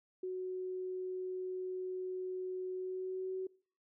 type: tone with pitch glide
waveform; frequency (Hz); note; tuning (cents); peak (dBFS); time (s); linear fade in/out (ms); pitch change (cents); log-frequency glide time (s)
sine; 370 to 375.8; F#4 to F#4; 0 to +27; -36; 0.23-3.47; 5; +27; 2.73-3.35
effects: noise-tail reverb RT60 0.4 s tail -22 dB re dry